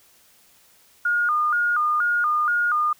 sine tone with vibrato, 1318.5 Hz, E6, in tune, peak -18 dBFS, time 1.05-2.93 s, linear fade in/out 5 ms, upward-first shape square, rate 2.1 Hz, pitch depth 140 cents each way, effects white hiss -56 dBFS RMS until 2.99 s

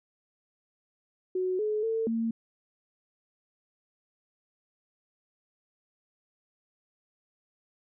sine tone with pitch steps, 369.6 / 426.1 / 448.9 / 227.7 Hz, F#4 / G#4 / A4 / A#3, -2 / +44 / +35 / -40 cents, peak -26 dBFS, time 1.35-2.31 s, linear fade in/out 5 ms, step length 240 ms, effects none

